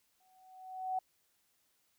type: tone with exponential growth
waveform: sine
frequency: 749 Hz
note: F#5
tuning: 21 cents sharp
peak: -30 dBFS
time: 0.2-0.99 s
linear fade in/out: 5 ms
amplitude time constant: 170 ms
effects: white hiss -75 dBFS RMS until 1.98 s